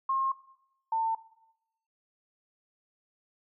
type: tone pair in turn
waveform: sine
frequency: 1071 / 897.8 Hz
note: C6 / A5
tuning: +40 / +35 cents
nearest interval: minor third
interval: 305 cents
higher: first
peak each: -25 dBFS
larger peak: neither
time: 0.09-0.32 / 0.92-1.15 s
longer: neither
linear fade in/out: 5 ms
effects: noise-tail reverb RT60 0.8 s tail -17 dB re dry